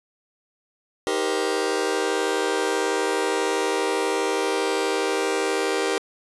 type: chord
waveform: sawtooth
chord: C minor seventh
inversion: first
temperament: just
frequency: 314 / 392.4 / 470.9 / 523.3 Hz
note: Eb4 / G4 / Bb4 / C5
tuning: +16 / +2 / +18 / 0 cents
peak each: -26 / -21 / -22 / -27 dBFS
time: 1.07-5.98 s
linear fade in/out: 0 ms
effects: resampled to 24000 Hz